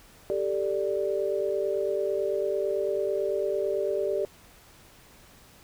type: chord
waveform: sine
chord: G suspended second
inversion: none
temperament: just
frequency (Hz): 392 / 441 / 588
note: G4 / A4 / D5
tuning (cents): 0 / +4 / +2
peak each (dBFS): -28 / -31 / -29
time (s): 0.3-4.25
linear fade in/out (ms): 0
effects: pink hiss -54 dBFS RMS until 5.63 s